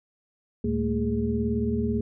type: tone cluster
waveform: sine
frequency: 75.8 / 114.9 / 208.6 / 226.8 / 413 Hz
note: D#2 / A#2 / G#3 / A#3 / G#4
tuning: -45 / -25 / +8 / -47 / -10 cents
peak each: -31 / -32 / -33 / -26 / -30 dBFS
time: 0.64-2.01 s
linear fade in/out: 5 ms
effects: none